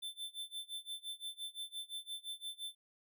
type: tone with tremolo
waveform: square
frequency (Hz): 3538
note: A7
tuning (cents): +9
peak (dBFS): -40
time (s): 0.02-2.75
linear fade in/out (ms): 10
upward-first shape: sine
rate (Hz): 5.8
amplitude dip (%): 95
effects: none